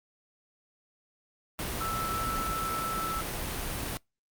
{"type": "tone in noise", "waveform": "sine", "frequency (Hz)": 1318.5, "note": "E6", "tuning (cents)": 0, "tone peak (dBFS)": -31, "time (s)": [1.81, 3.21], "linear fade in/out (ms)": 0, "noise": "pink", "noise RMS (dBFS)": -34, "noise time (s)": [1.59, 3.97], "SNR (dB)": 0, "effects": ["noise-tail reverb RT60 0.2 s tail -26 dB re dry", "Opus 48 kbps"]}